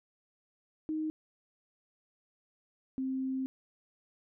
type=tone pair in turn; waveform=sine; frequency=311.8 / 263.1 Hz; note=D#4 / C4; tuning=+4 / +10 cents; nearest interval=minor third; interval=294 cents; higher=first; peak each=-31 / -31 dBFS; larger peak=neither; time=0.89-1.1 / 2.98-3.46 s; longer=second; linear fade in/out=0 ms; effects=none